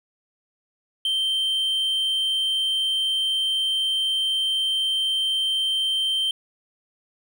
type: tone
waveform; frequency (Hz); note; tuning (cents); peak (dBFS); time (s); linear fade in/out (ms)
triangle; 3128; G7; -4; -19; 1.05-6.31; 2
effects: none